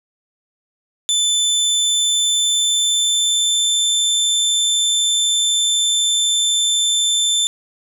25% pulse tone with pitch glide, 3520 to 3544 Hz, A7 to A7, 0 to +12 cents, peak -10 dBFS, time 1.09-7.47 s, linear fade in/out 0 ms, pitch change +12 cents, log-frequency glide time 1.29-3.78 s, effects none

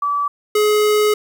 sine / square tone pair in turn, 1152 / 422.1 Hz, D6 / G#4, -34 / +28 cents, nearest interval octave + perfect fourth, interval 1738 cents, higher first, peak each -16 / -13 dBFS, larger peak second, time 0.02-0.28 / 0.55-1.14 s, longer second, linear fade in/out 5 ms, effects 9-bit

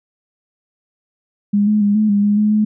sine tone with pitch steps, 204.2 / 211.7 / 204 / 214.4 / 203 / 206.1 / 211.3 / 213 Hz, G#3 / G#3 / G#3 / A3 / G#3 / G#3 / G#3 / G#3, -29 / +33 / -31 / -45 / -39 / -13 / +30 / +44 cents, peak -11 dBFS, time 1.53-2.65 s, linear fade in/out 10 ms, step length 140 ms, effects none

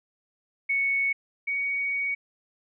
sine tone pair in turn, 2217 / 2243 Hz, C#7 / C#7, 0 / +20 cents, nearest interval unison, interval 20 cents, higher second, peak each -22 / -25 dBFS, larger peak first, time 0.69-1.13 / 1.47-2.15 s, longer second, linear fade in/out 10 ms, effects none

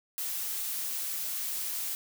blue noise, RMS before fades -34 dBFS, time 0.18-1.95 s, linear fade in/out 0 ms, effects none

